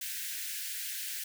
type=high-pass noise; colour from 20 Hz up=white; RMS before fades=-38 dBFS; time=0.01-1.24 s; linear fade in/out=5 ms; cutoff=1500 Hz; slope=96 dB/octave; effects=none